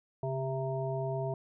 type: harmonic tone with a mistuned harmonic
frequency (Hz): 132.5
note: C3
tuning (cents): +22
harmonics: 1 / 3 / 5 / 7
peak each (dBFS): -34 / -37 / -36 / -43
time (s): 0.23-1.34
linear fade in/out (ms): 2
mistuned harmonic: 1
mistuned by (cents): +39
effects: none